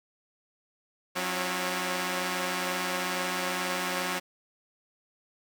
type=tone cluster; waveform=5% pulse; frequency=181.9 / 270.9 / 336.6 / 568 Hz; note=F#3 / C#4 / E4 / C#5; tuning=-29 / -40 / +36 / +42 cents; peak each=-20 / -23 / -27 / -27 dBFS; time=1.15-4.2 s; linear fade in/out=20 ms; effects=none